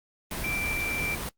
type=tone in noise; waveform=sine; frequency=2349 Hz; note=D7; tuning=in tune; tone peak=-29 dBFS; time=0.44-1.15 s; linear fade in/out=2 ms; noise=pink; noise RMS=-33 dBFS; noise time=0.31-1.29 s; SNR=+1 dB; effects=noise-tail reverb RT60 0.1 s tail -23 dB re dry + Opus 32 kbps